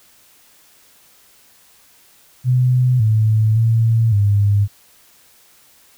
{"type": "tone with pitch steps", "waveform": "sine", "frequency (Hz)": [126.1, 109.1, 113.6, 101.7], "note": ["B2", "A2", "A#2", "G#2"], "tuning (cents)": [36, -14, -44, -36], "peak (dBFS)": -11, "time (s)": [2.44, 4.68], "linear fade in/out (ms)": 50, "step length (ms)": 560, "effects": ["white hiss -51 dBFS RMS until 5.97 s"]}